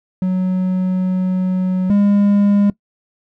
triangle tone pair in turn, 185 / 202.9 Hz, F#3 / G#3, 0 / -40 cents, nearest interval major second, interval 160 cents, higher second, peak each -12 / -8 dBFS, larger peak second, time 0.22-1.9 / 1.9-2.7 s, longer first, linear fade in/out 2 ms, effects noise-tail reverb RT60 0.1 s tail -20 dB re dry

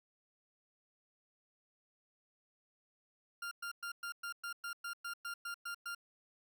40% pulse tone bursts, 1396.9 Hz, F6, in tune, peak -39 dBFS, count 13, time 3.42-5.949 s, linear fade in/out 5 ms, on 93 ms, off 110 ms, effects none

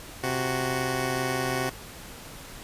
10% pulse tone pair together, 130.81 / 370 Hz, C3 / F#4, 0 / 0 cents, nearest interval octave + tritone, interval 1800 cents, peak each -20 / -21 dBFS, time 0.23-1.7 s, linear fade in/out 10 ms, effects pink hiss -43 dBFS RMS until 2.63 s + resampled to 32000 Hz

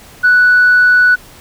sine tone, 1480 Hz, F#6, in tune, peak -4 dBFS, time 0.23-1.16 s, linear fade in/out 20 ms, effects tanh soft clip ceiling -2 dBFS + pink hiss -39 dBFS RMS until 1.4 s

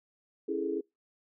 sine chord, A major seventh, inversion first, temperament just, 275 / 330 / 412.5 / 440 Hz, C#4 / E4 / G#4 / A4, -14 / +2 / -12 / 0 cents, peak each -38 / -34 / -33 / -38 dBFS, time 0.48-0.81 s, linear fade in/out 10 ms, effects noise-tail reverb RT60 0.2 s tail -25 dB re dry

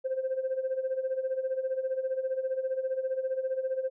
sine tone with tremolo, 523.3 Hz, C5, in tune, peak -24 dBFS, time 0.04-3.9 s, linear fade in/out 20 ms, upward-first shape sine, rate 15 Hz, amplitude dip 75%, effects tanh soft clip ceiling -23 dBFS

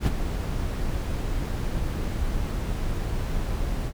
brown noise with ADSR envelope, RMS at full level -19 dBFS, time 0-3.93 s, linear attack 70 ms, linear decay 22 ms, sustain -8 dB, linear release 62 ms, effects none

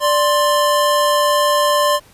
square tone pair together, 588 / 1050.3 Hz, D5 / C6, +2 / +6 cents, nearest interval minor seventh, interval 1004 cents, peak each -16 dBFS, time 0-2 s, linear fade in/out 50 ms, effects pink hiss -48 dBFS RMS until 2.13 s + resampled to 32000 Hz

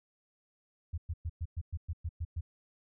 sine tone bursts, 82.41 Hz, E2, in tune, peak -32 dBFS, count 10, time 0.93-2.41 s, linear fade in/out 10 ms, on 49 ms, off 110 ms, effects none

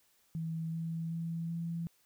sine tone with pitch steps, 162.6 / 164.3 / 166.02 / 167.75 Hz, E3 / E3 / E3 / E3, -23 / -5 / +13 / +31 cents, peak -34 dBFS, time 0.35-1.87 s, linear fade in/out 0 ms, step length 380 ms, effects white hiss -70 dBFS RMS until 2.05 s

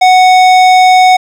sine tone with hard clipping, 740 Hz, F#5, in tune, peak -4 dBFS, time 0.01-1.17 s, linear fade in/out 10 ms, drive 14 dB, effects none

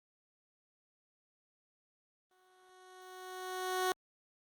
15% pulse tone with exponential growth, 370 Hz, F#4, in tune, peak -23 dBFS, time 2.31-3.92 s, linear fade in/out 1 ms, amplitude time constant 350 ms, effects Opus 32 kbps

